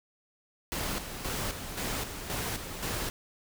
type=noise with tremolo; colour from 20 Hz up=pink; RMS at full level=-33 dBFS; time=0.72-3.1 s; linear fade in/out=0 ms; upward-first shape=square; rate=1.9 Hz; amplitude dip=55%; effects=none